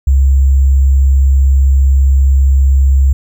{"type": "tone with sample-and-hold", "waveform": "sine", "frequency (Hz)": 67.6, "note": "C#2", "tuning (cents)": -43, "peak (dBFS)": -5, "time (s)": [0.07, 3.13], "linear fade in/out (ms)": 5, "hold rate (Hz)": 7350, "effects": []}